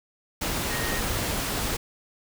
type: tone in noise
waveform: sine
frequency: 1864.7 Hz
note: A#6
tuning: in tune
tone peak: -33 dBFS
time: 0.7-1 s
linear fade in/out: 10 ms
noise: pink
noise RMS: -28 dBFS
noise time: 0.41-1.77 s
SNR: -8 dB
effects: none